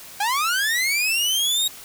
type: linear sweep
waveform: sawtooth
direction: up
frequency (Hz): 784 to 3801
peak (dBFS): -16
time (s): 0.2-1.68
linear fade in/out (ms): 5
effects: white hiss -41 dBFS RMS until 1.84 s